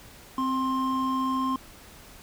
triangle tone pair together, 261.6 / 1056.1 Hz, C4 / C6, 0 / +16 cents, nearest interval 2 octaves, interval 2416 cents, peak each -25 dBFS, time 0.38-1.56 s, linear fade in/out 2 ms, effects pink hiss -49 dBFS RMS until 2.22 s

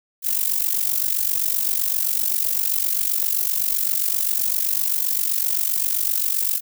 violet noise with amplitude modulation, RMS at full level -18 dBFS, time 0.22-6.61 s, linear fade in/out 50 ms, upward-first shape sine, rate 47.7 Hz, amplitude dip 80%, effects none

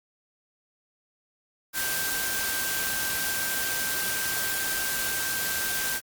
sine tone in noise, 1568 Hz, G6, in tune, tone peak -32 dBFS, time 1.73-6.01 s, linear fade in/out 50 ms, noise white, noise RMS -29 dBFS, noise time 1.73-6.01 s, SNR -6 dB, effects Opus 48 kbps

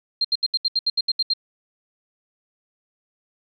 sine tone bursts, 4186 Hz, C8, in tune, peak -17 dBFS, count 11, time 0.21-1.336 s, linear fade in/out 5 ms, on 36 ms, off 73 ms, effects none

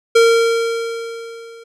square tone with level ramp, 460.3 Hz, A#4, 22 cents flat, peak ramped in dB -7 to -37 dBFS, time 0.15-1.64 s, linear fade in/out 10 ms, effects low-pass 8000 Hz 12 dB/octave

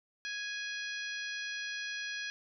harmonic tone, 830.6 Hz, G#5, in tune, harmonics 2 / 3 / 4 / 5 / 6 / 7, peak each -39 / -43 / -45 / -47 / -49 / -50 dBFS, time 0.25-2.3 s, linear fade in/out 0 ms, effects none

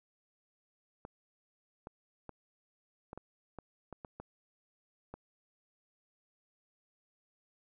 clicks, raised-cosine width 1 ms, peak -30 dBFS, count 10, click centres 1.051 / 1.871 / 2.293 / 3.131 / 3.176 / 3.587 / 3.927 / 4.048 / 4.2 / 5.14 s, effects none

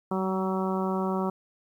harmonic tone with a mistuned harmonic, 188.7 Hz, F#3, 34 cents sharp, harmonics 1 / 2 / 3 / 4 / 5 / 6 / 7, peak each -28 / -31 / -36 / -36 / -35 / -37 / -39 dBFS, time 0.11-1.3 s, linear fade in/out 5 ms, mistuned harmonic 1, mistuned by +15 cents, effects 10-bit

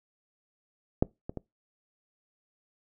clicks, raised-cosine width 2 ms, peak -8 / -22 / -22 dBFS, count 3, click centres 1.025 / 1.295 / 1.373 s, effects noise-tail reverb RT60 0.2 s tail -23 dB re dry

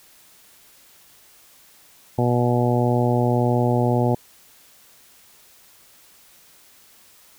harmonic tone, 121.7 Hz, B2, 25 cents flat, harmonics 1 / 2 / 3 / 4 / 5 / 6 / 7, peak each -20 / -23 / -25 / -26 / -27 / -28 / -28 dBFS, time 2.18-4.15 s, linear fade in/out 5 ms, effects white hiss -52 dBFS RMS until 7.38 s

